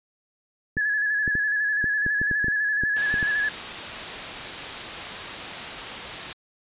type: clicks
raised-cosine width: 3 ms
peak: -18 dBFS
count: 12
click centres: 0.769 / 1.278 / 1.353 / 1.842 / 2.064 / 2.215 / 2.313 / 2.444 / 2.483 / 2.836 / 3.141 / 3.228 s
type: tone with vibrato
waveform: sine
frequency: 1696 Hz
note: G#6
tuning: 36 cents sharp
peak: -21 dBFS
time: 0.77-3.49 s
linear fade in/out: 5 ms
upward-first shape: square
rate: 12 Hz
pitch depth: 31 cents each way
type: noise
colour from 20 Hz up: white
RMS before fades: -32 dBFS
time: 2.96-6.33 s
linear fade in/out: 5 ms
effects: resampled to 8000 Hz